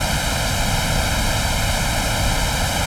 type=noise with comb filter; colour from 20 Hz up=pink; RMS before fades=-19 dBFS; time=0-2.86 s; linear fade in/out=10 ms; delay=1.3 ms; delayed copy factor=+1; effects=low-pass 10000 Hz 12 dB/octave